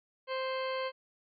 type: harmonic tone with a mistuned harmonic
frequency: 523.3 Hz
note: C5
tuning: in tune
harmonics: 1 / 2 / 3 / 4 / 5 / 6 / 8 / 9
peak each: -34 / -38 / -45 / -44 / -47 / -46 / -51 / -52 dBFS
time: 0.27-0.92 s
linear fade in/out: 50 ms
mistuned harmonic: 9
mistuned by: -68 cents
effects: none